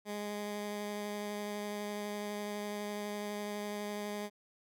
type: tone with vibrato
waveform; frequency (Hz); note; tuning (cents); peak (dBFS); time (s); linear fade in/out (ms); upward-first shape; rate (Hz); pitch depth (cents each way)
15% pulse; 207; G#3; -5; -31; 0.05-4.3; 50; sine; 12; 9
effects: none